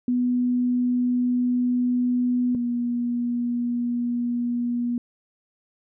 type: tone pair in turn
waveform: sine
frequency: 246.9 / 240.6 Hz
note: B3 / B3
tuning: 0 / -45 cents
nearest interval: unison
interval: 45 cents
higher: first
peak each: -19 / -22 dBFS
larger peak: first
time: 0.08-2.55 / 2.55-4.98 s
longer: first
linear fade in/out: 2 ms
effects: none